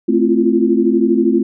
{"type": "chord", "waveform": "sine", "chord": "F major seventh", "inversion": "first", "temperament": "equal with one note detuned", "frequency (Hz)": [220, 261.6, 336.7, 349.2], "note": ["A3", "C4", "E4", "F4"], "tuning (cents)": [0, 0, 37, 0], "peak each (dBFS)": -16, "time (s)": [0.08, 1.43], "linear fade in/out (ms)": 10, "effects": []}